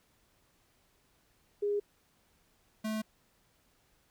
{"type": "tone pair in turn", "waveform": ["sine", "square"], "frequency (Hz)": [410, 217.2], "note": ["G#4", "A3"], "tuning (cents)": [-22, -22], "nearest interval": "major seventh", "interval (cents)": 1100, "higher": "first", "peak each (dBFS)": [-28, -33], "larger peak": "first", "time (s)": [[1.62, 1.8], [2.84, 3.02]], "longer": "neither", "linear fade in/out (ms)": 10, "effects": ["pink hiss -70 dBFS RMS until 4.1 s"]}